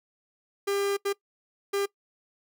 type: tone bursts at uneven times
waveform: 45% pulse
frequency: 399.9 Hz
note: G4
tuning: 35 cents sharp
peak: -25 dBFS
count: 3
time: 0.67-0.97 / 1.05-1.13 / 1.73-1.86 s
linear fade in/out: 10 ms
effects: noise-tail reverb RT60 0.1 s tail -21 dB re dry